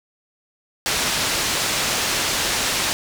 white low-pass noise, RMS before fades -22 dBFS, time 0.86-2.93 s, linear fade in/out 0 ms, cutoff 6300 Hz, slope 12 dB/octave, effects none

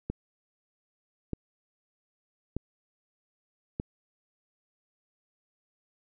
click train, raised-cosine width 3 ms, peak -18 dBFS, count 4, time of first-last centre 0.1-3.799 s, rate 0.811 Hz, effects none

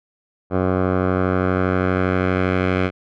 10% pulse tone with low-pass filter sweep, 92.5 Hz, F#2, in tune, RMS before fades -19 dBFS, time 0.5-2.91 s, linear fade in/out 50 ms, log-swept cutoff 1000 to 2300 Hz, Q 1.6, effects none

